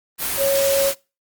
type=tone in noise; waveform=sine; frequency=552 Hz; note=C#5; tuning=7 cents flat; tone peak=-16 dBFS; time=0.37-0.93 s; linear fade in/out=50 ms; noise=white; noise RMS=-23 dBFS; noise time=0.18-0.95 s; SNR=+4 dB; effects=noise-tail reverb RT60 0.3 s tail -24 dB re dry + Opus 32 kbps